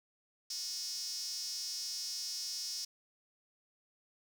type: tone with high-pass filter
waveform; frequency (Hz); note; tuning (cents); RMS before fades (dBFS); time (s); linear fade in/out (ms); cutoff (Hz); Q
sawtooth; 363.3; F#4; -32; -40; 0.5-2.85; 5; 5300; 7.9
effects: none